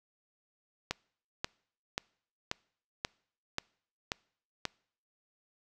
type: click train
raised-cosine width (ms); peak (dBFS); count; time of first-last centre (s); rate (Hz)
0.2; -14; 8; 0.91-4.653; 1.87
effects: noise-tail reverb RT60 0.6 s tail -26 dB re dry